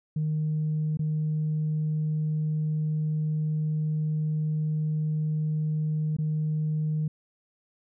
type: tone with dropouts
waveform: sine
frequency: 154.2 Hz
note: D#3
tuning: 15 cents flat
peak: -23 dBFS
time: 0.16-7.08 s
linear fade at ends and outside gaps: 5 ms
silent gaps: 0.972-0.992 / 6.167-6.185 s
effects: tanh soft clip ceiling -21 dBFS